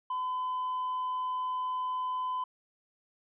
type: tone with hard clipping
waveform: triangle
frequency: 1013 Hz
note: B5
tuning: 44 cents sharp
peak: -31 dBFS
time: 0.1-2.44 s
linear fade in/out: 5 ms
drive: 5 dB
effects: resampled to 8000 Hz